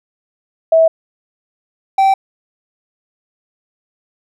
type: tone pair in turn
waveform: sine / triangle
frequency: 650 / 775.9 Hz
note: E5 / G5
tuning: -24 / -18 cents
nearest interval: minor third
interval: 306 cents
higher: second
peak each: -6 dBFS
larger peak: neither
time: 0.72-0.88 / 1.98-2.14 s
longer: neither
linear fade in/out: 5 ms
effects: none